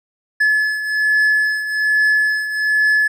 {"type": "beating tone pair", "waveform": "triangle", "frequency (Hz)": [1716, 1717.2], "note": ["A6", "A6"], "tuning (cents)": [-44, -43], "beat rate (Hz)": 1.2, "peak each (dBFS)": [-13, -19], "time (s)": [0.4, 3.08], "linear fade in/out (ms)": 10, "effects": []}